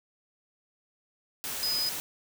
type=tone in noise; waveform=sine; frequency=5000 Hz; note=D#8; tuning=8 cents sharp; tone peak=-27 dBFS; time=1.63-1.89 s; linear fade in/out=0 ms; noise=white; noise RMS=-35 dBFS; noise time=1.44-2 s; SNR=+5 dB; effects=none